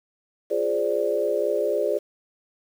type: chord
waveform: sine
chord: D half-diminished seventh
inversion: first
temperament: equal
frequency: 349.2 / 415.3 / 523.3 / 587.3 Hz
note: F4 / Ab4 / C5 / D5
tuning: 0 / 0 / 0 / 0 cents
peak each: -30 / -25 / -27 / -25 dBFS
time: 0.5-1.99 s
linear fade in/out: 20 ms
effects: 8-bit